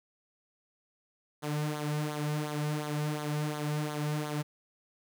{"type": "tone with flanger", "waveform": "sawtooth", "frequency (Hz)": 150, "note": "D3", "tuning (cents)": 37, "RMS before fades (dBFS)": -33, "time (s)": [1.42, 4.43], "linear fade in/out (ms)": 20, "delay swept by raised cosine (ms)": [0.38, 3.08], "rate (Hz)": 2.8, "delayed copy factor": -0.65, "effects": ["10-bit"]}